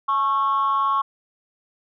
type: tone with amplitude modulation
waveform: sine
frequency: 1099 Hz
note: C#6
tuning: 15 cents flat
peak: -13 dBFS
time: 0.08-1.02 s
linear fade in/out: 10 ms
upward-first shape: sine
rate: 242 Hz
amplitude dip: 75%
effects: tanh soft clip ceiling -13 dBFS